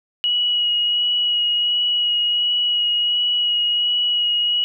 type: tone with vibrato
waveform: sine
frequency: 2910 Hz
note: F#7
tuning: 29 cents flat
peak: -16 dBFS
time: 0.24-4.64 s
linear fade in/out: 0 ms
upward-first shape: sine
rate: 1.4 Hz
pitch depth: 12 cents each way
effects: none